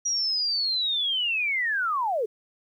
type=linear sweep; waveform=sine; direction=down; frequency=5790 to 398.8 Hz; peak=-23 dBFS; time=0.05-2.26 s; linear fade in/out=10 ms; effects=10-bit